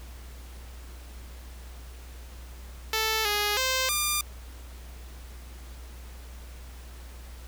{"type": "tone with pitch steps", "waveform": "5% pulse", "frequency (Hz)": [440.1, 414.6, 520, 1197], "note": ["A4", "G#4", "C5", "D6"], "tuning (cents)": [0, -3, -11, 33], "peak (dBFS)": -13, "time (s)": [2.93, 4.21], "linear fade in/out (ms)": 2, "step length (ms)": 320, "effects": ["added 61 Hz sine -41 dBFS peak until 7.47 s", "pink hiss -51 dBFS RMS until 7.47 s"]}